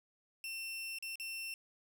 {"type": "tone with dropouts", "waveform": "sawtooth", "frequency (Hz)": 2700, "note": "E7", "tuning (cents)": 41, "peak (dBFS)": -37, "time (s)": [0.44, 1.54], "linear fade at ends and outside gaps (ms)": 1, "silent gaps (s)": [[0.986, 1.025], [1.156, 1.198]], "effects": []}